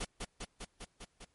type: noise with echo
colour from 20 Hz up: pink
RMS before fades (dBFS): -37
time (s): 0-0.05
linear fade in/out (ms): 10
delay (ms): 200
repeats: 6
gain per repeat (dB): -2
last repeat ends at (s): 1.25
effects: pink hiss -74 dBFS RMS until 1.34 s + MP3 48 kbps